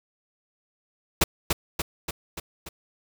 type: noise with echo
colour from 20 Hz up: pink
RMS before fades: -19 dBFS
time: 1.21-1.24 s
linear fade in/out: 5 ms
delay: 290 ms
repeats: 5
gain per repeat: -4 dB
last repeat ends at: 2.69 s
effects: none